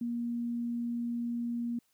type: tone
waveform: sine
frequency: 236.9 Hz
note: A#3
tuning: 28 cents sharp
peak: -31 dBFS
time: 0.01-1.79 s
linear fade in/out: 5 ms
effects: white hiss -73 dBFS RMS until 1.93 s